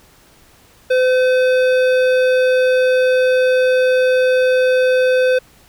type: tone with hard clipping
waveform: sine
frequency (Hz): 510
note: C5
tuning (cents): -44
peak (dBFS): -13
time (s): 0.9-5.39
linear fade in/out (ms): 10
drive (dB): 13
effects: pink hiss -49 dBFS RMS until 5.68 s